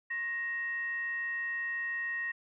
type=tone with frequency modulation; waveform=sine; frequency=1873 Hz; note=A#6; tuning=8 cents sharp; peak=-32 dBFS; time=0.1-2.32 s; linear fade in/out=10 ms; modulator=795 Hz; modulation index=0.25; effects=none